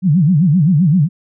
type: tone with vibrato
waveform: sine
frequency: 164.81 Hz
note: E3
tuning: in tune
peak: -8 dBFS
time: 0.02-1.09 s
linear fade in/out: 50 ms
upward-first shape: sine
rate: 7.7 Hz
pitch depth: 270 cents each way
effects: none